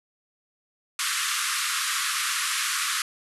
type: band-pass noise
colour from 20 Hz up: pink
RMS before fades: -27 dBFS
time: 0.99-3.02 s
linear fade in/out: 2 ms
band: 1100 to 12000 Hz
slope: 96 dB/octave
effects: none